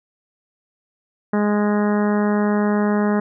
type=harmonic tone; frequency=207.7 Hz; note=G#3; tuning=in tune; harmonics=1 / 2 / 3 / 4 / 5 / 6 / 7 / 8 / 9; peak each=-17 / -23 / -27 / -29 / -31 / -33 / -34 / -35 / -36 dBFS; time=1.33-3.2 s; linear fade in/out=5 ms; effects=none